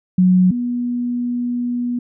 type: tone pair in turn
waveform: sine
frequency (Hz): 183.3 / 243.1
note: F#3 / B3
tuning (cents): -16 / -27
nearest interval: perfect fourth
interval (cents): 489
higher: second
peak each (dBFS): -9 / -18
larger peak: first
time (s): 0.18-0.51 / 0.51-1.99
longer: second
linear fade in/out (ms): 5
effects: none